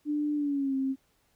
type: tone with pitch glide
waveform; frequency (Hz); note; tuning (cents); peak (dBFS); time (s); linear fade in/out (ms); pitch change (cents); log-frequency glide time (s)
sine; 296.5 to 267.2; D4 to C4; +17 to +36; -26; 0.05-0.96; 50; -181; 0.35-0.75
effects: pink hiss -70 dBFS RMS until 1.35 s